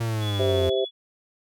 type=linear sweep; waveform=45% pulse; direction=down; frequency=116.54 to 85.9 Hz; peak=-24 dBFS; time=0-0.7 s; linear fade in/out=10 ms
type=tone with tremolo; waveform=sine; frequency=3398 Hz; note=G#7; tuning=39 cents sharp; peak=-30 dBFS; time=0.2-0.91 s; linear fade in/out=50 ms; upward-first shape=sine; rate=14 Hz; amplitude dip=45%
type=chord; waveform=sine; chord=C major; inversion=second; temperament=just; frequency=392.4 / 523.3 / 654.1 Hz; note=G4 / C5 / E5; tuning=+2 / 0 / -14 cents; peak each=-23 / -26 / -28 dBFS; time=0.39-0.85 s; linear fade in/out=10 ms
effects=none